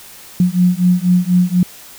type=beating tone pair; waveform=sine; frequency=177.6 / 181.7 Hz; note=F3 / F#3; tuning=+29 / -31 cents; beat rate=4.1 Hz; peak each=-13 dBFS; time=0.4-1.63 s; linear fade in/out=2 ms; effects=white hiss -38 dBFS RMS until 1.98 s